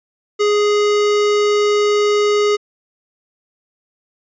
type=tone; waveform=square; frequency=415.3 Hz; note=G#4; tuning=in tune; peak=-13 dBFS; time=0.39-2.57 s; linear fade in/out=20 ms; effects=resampled to 16000 Hz